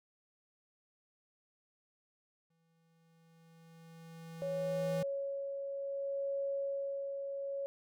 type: tone with exponential growth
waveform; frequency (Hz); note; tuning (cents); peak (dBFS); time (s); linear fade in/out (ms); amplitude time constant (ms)
square; 164.6; E3; -2; -36; 2.5-5.03; 5; 550
type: tone with tremolo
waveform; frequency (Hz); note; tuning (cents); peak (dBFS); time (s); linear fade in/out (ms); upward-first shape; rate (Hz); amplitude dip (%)
sine; 554.4; C#5; 0; -33; 4.42-7.66; 0; sine; 0.62; 40
effects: none